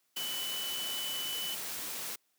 sine tone in noise, 2990 Hz, F#7, 17 cents sharp, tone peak -36 dBFS, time 0.16-1.55 s, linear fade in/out 10 ms, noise white, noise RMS -39 dBFS, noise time 0.16-2.16 s, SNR 0 dB, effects white hiss -75 dBFS RMS until 2.38 s + high-pass 150 Hz 12 dB/octave

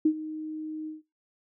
sine tone with ADSR envelope, 311.1 Hz, D#4, in tune, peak -16 dBFS, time 0.05-1.02 s, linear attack 7 ms, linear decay 70 ms, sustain -17 dB, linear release 150 ms, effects noise-tail reverb RT60 0.2 s tail -18 dB re dry

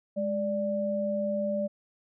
sine tone pair together, 207.2 / 587.3 Hz, G#3 / D5, -4 / 0 cents, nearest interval octave + tritone, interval 1804 cents, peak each -31 / -28 dBFS, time 0.16-1.68 s, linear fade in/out 20 ms, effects none

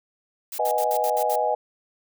blue noise bursts, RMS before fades -33 dBFS, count 7, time 0.52-1.359 s, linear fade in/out 5 ms, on 65 ms, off 64 ms
sine chord, G# minor seventh, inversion first, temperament equal, 493.9 / 622.3 / 740 / 830.6 Hz, B4 / D#5 / F#5 / G#5, 0 / 0 / 0 / 0 cents, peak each -27 / -25 / -28 / -24 dBFS, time 0.59-1.55 s, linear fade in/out 5 ms
effects none

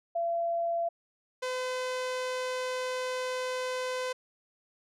sine / sawtooth tone pair in turn, 679 / 508.7 Hz, F5 / C5, -49 / -49 cents, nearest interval perfect fourth, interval 500 cents, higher first, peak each -27 dBFS, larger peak neither, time 0.15-0.89 / 1.42-4.13 s, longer second, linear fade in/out 10 ms, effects low-pass 8000 Hz 12 dB/octave

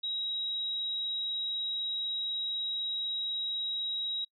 sine tone, 3831 Hz, A#7, 47 cents sharp, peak -31 dBFS, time 0.03-4.25 s, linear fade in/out 10 ms, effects noise-tail reverb RT60 0.1 s tail -25 dB re dry

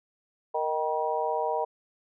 harmonic tone with a mistuned harmonic, 155.3 Hz, D#3, 3 cents flat, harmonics 3 / 4 / 5 / 6, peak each -31 / -31 / -31 / -31 dBFS, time 0.54-1.65 s, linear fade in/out 10 ms, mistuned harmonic 6, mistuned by +52 cents, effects none

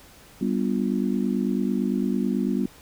sine chord, G dominant seventh, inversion none, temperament just, 196 / 245 / 294 / 352.8 Hz, G3 / B3 / D4 / F4, 0 / -14 / +2 / +18 cents, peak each -25 / -25 / -31 / -31 dBFS, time 0.41-2.66 s, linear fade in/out 5 ms, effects pink hiss -50 dBFS RMS until 2.81 s

